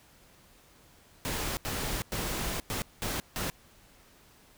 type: noise bursts at uneven times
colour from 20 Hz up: pink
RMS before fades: -33 dBFS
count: 6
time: 1.25-1.57 / 1.65-2.02 / 2.12-2.6 / 2.7-2.82 / 3.02-3.2 / 3.36-3.5 s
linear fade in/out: 0 ms
effects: pink hiss -59 dBFS RMS until 4.57 s